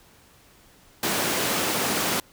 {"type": "high-pass noise", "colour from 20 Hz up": "pink", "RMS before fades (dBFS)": -25, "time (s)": [1.03, 2.2], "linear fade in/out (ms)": 2, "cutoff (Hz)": 210, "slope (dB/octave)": 12, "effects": ["pink hiss -55 dBFS RMS until 2.32 s"]}